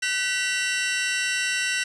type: tone cluster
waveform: sawtooth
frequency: 1514 / 1955 / 2735 Hz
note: F#6 / B6 / F7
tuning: +39 / -18 / -37 cents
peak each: -24 dBFS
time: 0.02-1.84 s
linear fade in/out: 10 ms
effects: resampled to 22050 Hz + 7-bit

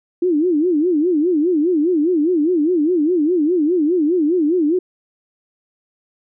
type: tone with vibrato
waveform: sine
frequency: 327.8 Hz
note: E4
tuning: 10 cents flat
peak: -13 dBFS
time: 0.22-4.79 s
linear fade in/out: 5 ms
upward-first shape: sine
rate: 4.9 Hz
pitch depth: 210 cents each way
effects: none

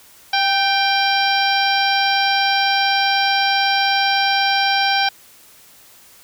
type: harmonic tone with a mistuned harmonic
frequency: 791 Hz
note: G5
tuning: 15 cents sharp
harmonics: 1 / 2 / 3 / 4 / 5 / 6 / 7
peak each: -18 / -21 / -23 / -24 / -25 / -26 / -26 dBFS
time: 0.33-5.09 s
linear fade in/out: 5 ms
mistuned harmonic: 2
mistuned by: -37 cents
effects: white hiss -47 dBFS RMS until 6.23 s

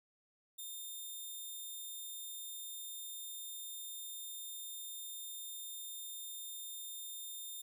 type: tone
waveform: 5% pulse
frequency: 3628 Hz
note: A#7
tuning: 48 cents flat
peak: -36 dBFS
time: 0.58-7.62 s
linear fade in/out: 10 ms
effects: none

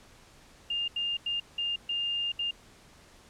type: tone bursts at uneven times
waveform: sine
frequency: 2811 Hz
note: F7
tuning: 11 cents sharp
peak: -28 dBFS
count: 6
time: 0.7-0.88 / 0.96-1.17 / 1.26-1.4 / 1.58-1.76 / 1.89-2.32 / 2.39-2.51 s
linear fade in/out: 5 ms
effects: pink hiss -56 dBFS RMS until 3.29 s + low-pass 9000 Hz 12 dB/octave

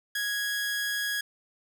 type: tone with amplitude modulation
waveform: sawtooth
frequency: 1661.2 Hz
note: G#6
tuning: in tune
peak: -23 dBFS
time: 0.15-1.21 s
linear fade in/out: 5 ms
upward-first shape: sine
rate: 208 Hz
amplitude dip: 30%
effects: none

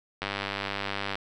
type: click train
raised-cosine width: 0.3 ms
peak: -14 dBFS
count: 94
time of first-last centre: 0.22-1.155 s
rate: 99.5 Hz
effects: none

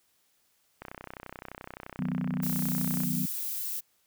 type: click train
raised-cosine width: 0.5 ms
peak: -25 dBFS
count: 71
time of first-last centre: 0.82-3.035 s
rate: 31.6 Hz
type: chord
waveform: sine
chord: B major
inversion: first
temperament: equal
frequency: 155.56 / 185 / 246.9 Hz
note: D#3 / F#3 / B3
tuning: 0 / 0 / 0 cents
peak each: -34 / -31 / -33 dBFS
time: 1.99-3.26 s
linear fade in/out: 2 ms
type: noise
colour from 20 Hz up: violet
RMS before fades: -34 dBFS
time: 2.42-3.81 s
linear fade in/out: 20 ms
effects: white hiss -70 dBFS RMS until 4.06 s

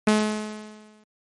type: tone with exponential decay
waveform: sawtooth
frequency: 213.6 Hz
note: G#3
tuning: 49 cents sharp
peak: -11 dBFS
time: 0.07-1.04 s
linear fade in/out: 5 ms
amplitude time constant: 210 ms
effects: MP3 48 kbps

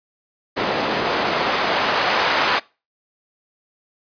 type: noise with band-pass filter sweep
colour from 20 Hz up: white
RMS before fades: -20 dBFS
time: 0.56-2.6 s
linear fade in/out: 20 ms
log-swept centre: 420 to 1000 Hz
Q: 0.72
effects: noise-tail reverb RT60 0.3 s tail -23 dB re dry + resampled to 11025 Hz

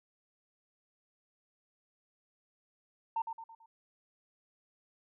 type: tone with echo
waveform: sine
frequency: 907 Hz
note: A#5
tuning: 48 cents flat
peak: -29 dBFS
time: 3.16-3.22 s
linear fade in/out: 5 ms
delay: 110 ms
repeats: 4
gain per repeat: -7 dB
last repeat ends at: 3.66 s
effects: tanh soft clip ceiling -25 dBFS

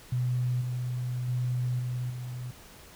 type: tone with level steps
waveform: sine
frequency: 124.4 Hz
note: B2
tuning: 13 cents sharp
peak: -25 / -29 / -26 / -29 / -34 dBFS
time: 0.12-2.51 s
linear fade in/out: 5 ms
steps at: 0.61 / 1.28 / 1.79 / 2.1 s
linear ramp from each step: 5 ms
effects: pink hiss -51 dBFS RMS until 2.95 s

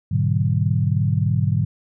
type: chord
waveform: sine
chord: G# half-diminished seventh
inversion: none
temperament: equal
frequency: 103.83 / 123.47 / 146.83 / 185 Hz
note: G#2 / B2 / D3 / F#3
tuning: 0 / 0 / 0 / 0 cents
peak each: -20 / -23 / -21 / -26 dBFS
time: 0.11-1.65 s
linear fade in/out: 10 ms
effects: none

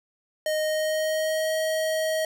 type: tone with pitch glide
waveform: square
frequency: 619 to 633.1 Hz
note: D#5 to D#5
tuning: -9 to +30 cents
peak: -24 dBFS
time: 0.46-2.25 s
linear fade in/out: 2 ms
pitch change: +39 cents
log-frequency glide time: 0.6-1.55 s
effects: none

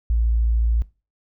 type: tone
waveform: sine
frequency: 56.9 Hz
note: A#1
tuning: 41 cents flat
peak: -16 dBFS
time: 0.1-0.82 s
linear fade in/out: 0 ms
effects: noise-tail reverb RT60 0.3 s tail -20 dB re dry

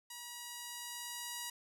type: tone with level ramp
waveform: 5% pulse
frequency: 961 Hz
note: B5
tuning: 48 cents flat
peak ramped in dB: -34 to -28 dBFS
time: 0.1-1.5 s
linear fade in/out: 5 ms
effects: none

